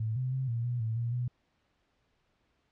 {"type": "tone with pitch steps", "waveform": "sine", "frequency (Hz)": [110.4, 128.3, 131.6, 116.6, 121.8, 111.8, 117.8, 123], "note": ["A2", "C3", "C3", "A#2", "B2", "A2", "A#2", "B2"], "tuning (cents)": [6, -34, 10, 1, -24, 28, 19, -7], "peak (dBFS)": -29, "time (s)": [0, 1.28], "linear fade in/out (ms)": 5, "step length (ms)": 160, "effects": ["pink hiss -74 dBFS RMS until 2.71 s", "low-pass 4000 Hz 12 dB/octave"]}